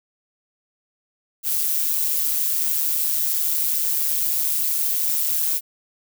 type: noise with amplitude modulation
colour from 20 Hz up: violet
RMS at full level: -19 dBFS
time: 1.43-5.61 s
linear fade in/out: 50 ms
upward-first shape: sine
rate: 153 Hz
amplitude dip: 60%
effects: none